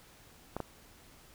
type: clicks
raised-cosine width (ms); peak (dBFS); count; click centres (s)
1; -21; 2; 0.566 / 0.603
effects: pink hiss -58 dBFS RMS until 1.34 s